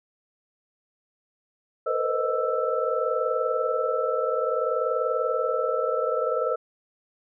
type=tone cluster; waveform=sine; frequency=457.5 / 497.4 / 518 / 623 / 1323 Hz; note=A#4 / B4 / C5 / D#5 / E6; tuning=-32 / +12 / -17 / +2 / +6 cents; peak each=-29 dBFS; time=1.86-6.56 s; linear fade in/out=10 ms; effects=none